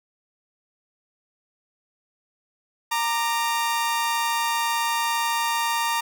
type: tone pair together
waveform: sawtooth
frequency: 927 / 1189 Hz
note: A#5 / D6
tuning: -10 / +21 cents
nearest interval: major third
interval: 431 cents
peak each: -19 / -25 dBFS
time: 2.91-6.01 s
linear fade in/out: 10 ms
effects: none